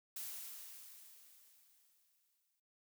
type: noise with exponential decay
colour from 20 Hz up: blue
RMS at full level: -44 dBFS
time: 0.16-2.6 s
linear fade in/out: 5 ms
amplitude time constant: 530 ms
effects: noise-tail reverb RT60 0.4 s tail -21 dB re dry